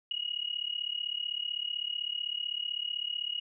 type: tone with amplitude modulation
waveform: sine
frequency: 2892 Hz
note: F#7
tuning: 40 cents flat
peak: -28 dBFS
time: 0.11-3.4 s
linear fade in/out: 2 ms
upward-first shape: sine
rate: 35.8 Hz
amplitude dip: 90%
effects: none